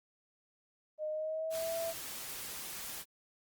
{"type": "tone with pitch glide", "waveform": "sine", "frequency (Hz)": [615, 663], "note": ["D#5", "E5"], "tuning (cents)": [-20, 10], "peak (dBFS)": -34, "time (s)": [0.98, 1.94], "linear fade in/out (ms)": 50, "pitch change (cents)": 130, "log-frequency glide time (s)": [1.1, 1.75]}
{"type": "noise", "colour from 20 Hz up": "white", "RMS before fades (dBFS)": -43, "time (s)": [1.5, 3.05], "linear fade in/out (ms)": 50}
{"effects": ["Opus 32 kbps"]}